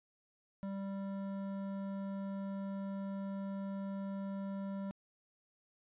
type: tone with hard clipping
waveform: triangle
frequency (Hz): 196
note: G3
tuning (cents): 0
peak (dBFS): -40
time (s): 0.63-4.91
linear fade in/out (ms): 0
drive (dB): 16
effects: resampled to 8000 Hz